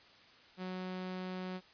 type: tone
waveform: sawtooth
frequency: 184.5 Hz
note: F#3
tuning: 5 cents flat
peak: -35 dBFS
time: 0.57-1.61 s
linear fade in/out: 50 ms
effects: white hiss -60 dBFS RMS until 1.73 s + resampled to 11025 Hz